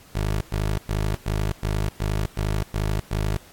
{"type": "tone bursts", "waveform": "20% pulse", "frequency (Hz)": 51.91, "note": "G#1", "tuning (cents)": 0, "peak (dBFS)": -17, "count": 9, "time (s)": [0.15, 3.37], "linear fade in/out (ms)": 5, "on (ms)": 260, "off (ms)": 110, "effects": ["pink hiss -50 dBFS RMS until 3.52 s", "AAC 64 kbps"]}